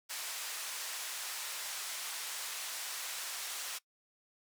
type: band-pass noise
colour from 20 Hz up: white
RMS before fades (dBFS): -41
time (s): 0.09-3.79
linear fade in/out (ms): 20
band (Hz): 810 to 9800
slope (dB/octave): 12
effects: noise-tail reverb RT60 0.1 s tail -21 dB re dry